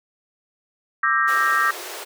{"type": "chord", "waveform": "sine", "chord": "E half-diminished seventh", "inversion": "third", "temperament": "equal with one note detuned", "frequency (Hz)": [1174.7, 1318.5, 1593.5, 1864.7], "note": ["D6", "E6", "G6", "Bb6"], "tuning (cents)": [0, 0, 28, 0], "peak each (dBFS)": -22, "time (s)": [1.03, 1.71], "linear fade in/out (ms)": 5}
{"type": "high-pass noise", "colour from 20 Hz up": "pink", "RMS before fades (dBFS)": -34, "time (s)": [1.27, 2.05], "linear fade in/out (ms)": 20, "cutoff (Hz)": 340, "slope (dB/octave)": 96}
{"effects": []}